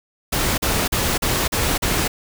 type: noise bursts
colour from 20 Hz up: pink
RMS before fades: -20 dBFS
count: 6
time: 0.32-2.08 s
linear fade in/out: 10 ms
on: 260 ms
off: 40 ms
effects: none